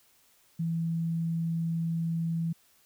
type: tone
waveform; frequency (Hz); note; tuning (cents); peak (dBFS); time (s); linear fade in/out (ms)
sine; 165.5; E3; +7; -27; 0.59-2.53; 10
effects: white hiss -64 dBFS RMS until 2.85 s